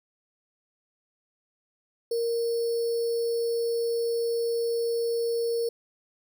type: tone with sample-and-hold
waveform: sine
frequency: 466.2 Hz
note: A#4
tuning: in tune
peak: -24 dBFS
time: 2.11-5.69 s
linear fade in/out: 5 ms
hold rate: 4900 Hz
effects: none